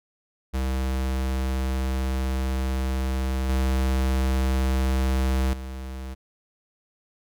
square tone with level steps, 65.41 Hz, C2, in tune, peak -24 / -21 / -33 dBFS, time 0.53-6.15 s, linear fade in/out 20 ms, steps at 3.49 / 5.53 s, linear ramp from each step 2 ms, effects none

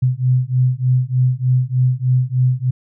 sine beating tone pair, 125.6 / 128.9 Hz, B2 / C3, +30 / -26 cents, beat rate 3.3 Hz, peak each -16 dBFS, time 0.02-2.71 s, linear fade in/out 10 ms, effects none

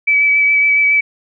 sine tone with vibrato, 2294 Hz, D7, 41 cents flat, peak -9 dBFS, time 0.07-1.01 s, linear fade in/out 10 ms, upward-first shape sine, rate 7.2 Hz, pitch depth 15 cents each way, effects none

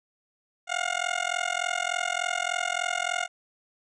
15% pulse tone with amplitude modulation, 713 Hz, F5, 36 cents sharp, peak -16 dBFS, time 0.67-3.28 s, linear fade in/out 50 ms, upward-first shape sine, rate 43.4 Hz, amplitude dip 100%, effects resampled to 22050 Hz

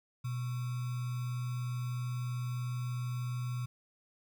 sine tone with sample-and-hold, 123.47 Hz, B2, in tune, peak -33 dBFS, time 0.24-3.66 s, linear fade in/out 10 ms, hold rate 1225 Hz, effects none

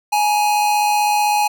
square tone pair together, 836.5 / 932.3 Hz, G#5 / A#5, +12 / 0 cents, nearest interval major second, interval 188 cents, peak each -15 / -26 dBFS, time 0.12-1.48 s, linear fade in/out 10 ms, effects none

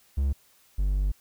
triangle tone pair in turn, 69 / 48.79 Hz, C#2 / G1, -7 / -7 cents, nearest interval tritone, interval 600 cents, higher first, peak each -20 dBFS, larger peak neither, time 0.17-0.33 / 0.78-1.12 s, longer second, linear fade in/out 10 ms, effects white hiss -61 dBFS RMS until 1.2 s

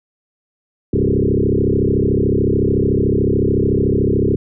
sine tone with frequency modulation, 246.9 Hz, B3, in tune, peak -12 dBFS, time 0.93-4.36 s, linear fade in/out 5 ms, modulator 33.7 Hz, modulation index 5.6, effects none

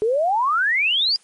sine exponential sweep, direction up, 415.3 to 4916 Hz, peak -16 dBFS, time 0.02-1.16 s, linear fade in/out 0 ms, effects white hiss -55 dBFS RMS until 1.23 s + MP3 48 kbps

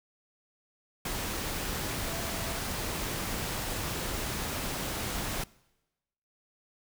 sine tone in noise, 668 Hz, E5, 23 cents sharp, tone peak -43 dBFS, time 2.06-2.59 s, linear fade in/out 5 ms, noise pink, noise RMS -34 dBFS, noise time 1.05-5.44 s, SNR -12 dB, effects noise-tail reverb RT60 1.0 s tail -23 dB re dry

